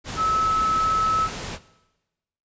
sine tone in noise, 1299 Hz, E6, 26 cents flat, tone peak -19 dBFS, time 0.16-1.29 s, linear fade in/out 50 ms, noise pink, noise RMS -32 dBFS, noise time 0.04-1.59 s, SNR +10 dB, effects noise-tail reverb RT60 1.0 s tail -17 dB re dry + resampled to 16000 Hz

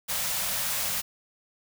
white band-stop noise, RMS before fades -29 dBFS, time 0.08-1.02 s, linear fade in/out 20 ms, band 230 to 490 Hz, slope 96 dB/octave, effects none

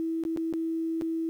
sine tone with dropouts, 326.4 Hz, E4, 17 cents flat, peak -27 dBFS, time 0-1.29 s, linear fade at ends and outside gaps 0 ms, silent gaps 0.237-0.251 / 0.363-0.373 / 0.527-0.537 / 1.012-1.02 s, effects 10-bit

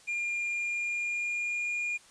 triangle tone with pitch glide, 2406 to 2424 Hz, D7 to D#7, +41 to -46 cents, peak -28 dBFS, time 0.07-1.98 s, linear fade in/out 20 ms, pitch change +13 cents, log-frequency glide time 0.51-1.72 s, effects white hiss -57 dBFS RMS until 2.1 s + resampled to 22050 Hz

